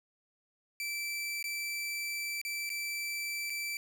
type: tone with dropouts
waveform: sawtooth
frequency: 2329 Hz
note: D7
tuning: 15 cents flat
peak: -31 dBFS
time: 0.8-3.77 s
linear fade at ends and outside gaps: 1 ms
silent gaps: 1.427-1.441 / 2.415-2.45 / 2.693-2.701 / 3.498-3.502 s
effects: none